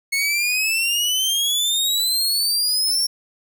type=exponential sweep; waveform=sawtooth; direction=up; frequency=2181 to 5530 Hz; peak=-15 dBFS; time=0.12-3.07 s; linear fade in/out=10 ms; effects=none